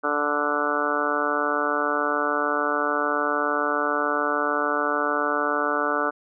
harmonic tone, 146.83 Hz, D3, in tune, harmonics 2 / 3 / 4 / 5 / 6 / 7 / 8 / 9 / 10, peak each -31 / -30 / -29 / -33 / -33 / -34 / -28 / -28 / -28 dBFS, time 0.03-6.11 s, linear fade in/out 20 ms, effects none

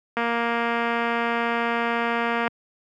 click train, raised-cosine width 0.5 ms, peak -10 dBFS, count 541, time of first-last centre 0.17-2.478 s, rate 234 Hz, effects high-pass 150 Hz 12 dB/octave

